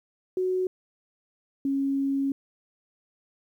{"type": "tone pair in turn", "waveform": "sine", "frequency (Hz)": [370, 274.6], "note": ["F#4", "C#4"], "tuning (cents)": [0, -16], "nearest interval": "perfect fourth", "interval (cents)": 516, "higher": "first", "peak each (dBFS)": -23, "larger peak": "neither", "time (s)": [[0.37, 0.67], [1.65, 2.32]], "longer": "second", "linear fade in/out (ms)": 2, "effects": ["10-bit"]}